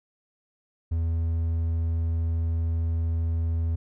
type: tone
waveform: triangle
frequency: 82.41 Hz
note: E2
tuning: in tune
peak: -21 dBFS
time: 0.91-3.76 s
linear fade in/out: 10 ms
effects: none

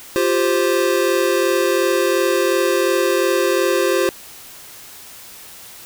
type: chord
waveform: square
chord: F suspended second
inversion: none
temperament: equal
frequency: 349.2 / 392 / 523.3 Hz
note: F4 / G4 / C5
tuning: 0 / 0 / 0 cents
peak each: -20 dBFS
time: 0.16-4.09 s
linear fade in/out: 0 ms
effects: white hiss -39 dBFS RMS until 5.85 s

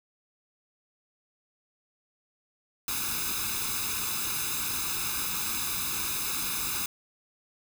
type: noise with comb filter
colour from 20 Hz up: white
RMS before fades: -31 dBFS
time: 2.88-6.86 s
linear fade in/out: 2 ms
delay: 0.79 ms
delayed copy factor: +0.85
effects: none

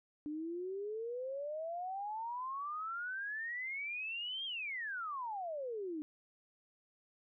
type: exponential two-way sweep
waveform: sine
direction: up then down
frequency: 293.7 to 3259 to 293.7 Hz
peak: -38 dBFS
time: 0.26-6.02 s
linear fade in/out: 0 ms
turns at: 4.45 s
effects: none

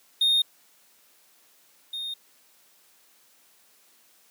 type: tone pair in turn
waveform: triangle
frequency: 3687 / 3687 Hz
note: A#7 / A#7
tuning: -20 / -20 cents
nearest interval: unison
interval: 0 cents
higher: neither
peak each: -17 / -29 dBFS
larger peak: first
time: 0.21-0.42 / 1.93-2.14 s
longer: neither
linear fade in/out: 5 ms
effects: white hiss -60 dBFS RMS until 4.3 s + high-pass 200 Hz 12 dB/octave

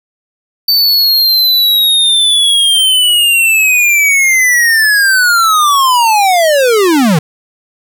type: linear sweep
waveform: square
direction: down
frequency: 4577 to 142.5 Hz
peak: -7 dBFS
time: 0.68-7.19 s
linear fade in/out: 5 ms
effects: 8-bit

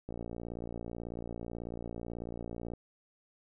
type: click train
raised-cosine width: 2 ms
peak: -27 dBFS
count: 155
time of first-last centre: 0.09-2.736 s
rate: 58.2 Hz
effects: none

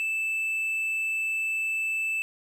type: tone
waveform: triangle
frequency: 2637 Hz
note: E7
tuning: in tune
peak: -24 dBFS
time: 0-2.22 s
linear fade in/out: 0 ms
effects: none

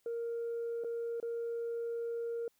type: tone with dropouts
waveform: sine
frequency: 466.2 Hz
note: A#4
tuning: in tune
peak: -33 dBFS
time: 0.06-2.48 s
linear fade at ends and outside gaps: 2 ms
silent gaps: 0.838-0.845 / 1.201-1.227 s
effects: tanh soft clip ceiling -32 dBFS + white hiss -75 dBFS RMS until 2.59 s

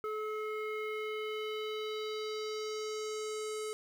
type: tone with low-pass filter sweep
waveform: square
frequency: 430 Hz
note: A4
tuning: 40 cents flat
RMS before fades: -38 dBFS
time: 0.04-3.73 s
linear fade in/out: 0 ms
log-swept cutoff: 1500 to 9200 Hz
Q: 2.6
effects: 10-bit

